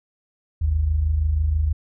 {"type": "tone pair together", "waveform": "sine", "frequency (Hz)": [51.21, 77.4], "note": ["G#1", "D#2"], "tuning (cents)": [-24, -9], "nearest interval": "perfect fifth", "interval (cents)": 715, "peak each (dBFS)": [-25, -18], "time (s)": [0.61, 1.73], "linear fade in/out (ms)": 10, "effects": []}